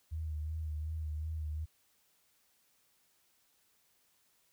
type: tone with vibrato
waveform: sine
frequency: 77.78 Hz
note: D#2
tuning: in tune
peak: -35 dBFS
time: 0.11-1.66 s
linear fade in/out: 20 ms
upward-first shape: sine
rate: 2.7 Hz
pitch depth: 43 cents each way
effects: white hiss -72 dBFS RMS until 4.52 s